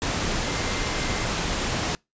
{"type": "tone in noise", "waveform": "sine", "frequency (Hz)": 2090, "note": "C7", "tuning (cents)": -2, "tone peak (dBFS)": -37, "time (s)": [0.46, 1.25], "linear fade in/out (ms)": 0, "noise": "pink", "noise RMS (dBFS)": -26, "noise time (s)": [0.02, 1.95], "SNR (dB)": -14, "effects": ["noise-tail reverb RT60 0.2 s tail -26 dB re dry", "resampled to 16000 Hz"]}